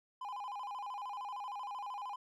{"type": "tone with vibrato", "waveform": "triangle", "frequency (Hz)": 910, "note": "A#5", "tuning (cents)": -42, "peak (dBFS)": -38, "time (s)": [0.21, 2.16], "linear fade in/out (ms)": 5, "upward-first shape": "square", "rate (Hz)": 13, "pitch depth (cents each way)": 190, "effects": []}